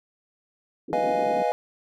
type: band-pass noise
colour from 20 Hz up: white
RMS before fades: -34 dBFS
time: 0.88-1.43 s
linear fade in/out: 10 ms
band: 170 to 420 Hz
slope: 48 dB/octave
type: chord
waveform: triangle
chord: F half-diminished seventh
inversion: second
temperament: equal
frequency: 493.9 / 622.3 / 698.5 / 830.6 Hz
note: Cb5 / Eb5 / F5 / Ab5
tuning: 0 / 0 / 0 / 0 cents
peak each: -25 dBFS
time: 0.93-1.52 s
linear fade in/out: 0 ms
effects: none